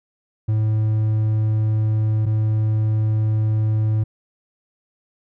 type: tone pair in turn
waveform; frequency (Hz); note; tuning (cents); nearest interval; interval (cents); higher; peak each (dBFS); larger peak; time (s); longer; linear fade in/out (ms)
triangle; 108.5 / 108.5; A2 / A2; -24 / -24; unison; 0; neither; -14; neither; 0.48-2.26 / 2.26-4.04; neither; 10
effects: none